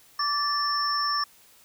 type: tone cluster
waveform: sine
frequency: 1164 / 1759 / 5390 Hz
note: D6 / A6 / E8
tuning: -16 / -1 / +38 cents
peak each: -26 / -33 / -27 dBFS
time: 0.19-1.24 s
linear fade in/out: 5 ms
effects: white hiss -56 dBFS RMS until 1.64 s